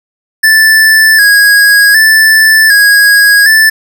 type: tone with vibrato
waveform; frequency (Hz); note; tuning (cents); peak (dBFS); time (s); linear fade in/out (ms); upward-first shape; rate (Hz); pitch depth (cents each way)
square; 1704; G#6; +44; -3; 0.43-3.7; 10; square; 0.66; 55
effects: none